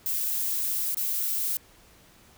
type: noise with dropouts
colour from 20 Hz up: violet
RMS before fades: -28 dBFS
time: 0.06-1.57 s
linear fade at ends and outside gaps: 1 ms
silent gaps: 0.946-0.97 s
effects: pink hiss -56 dBFS RMS until 2.37 s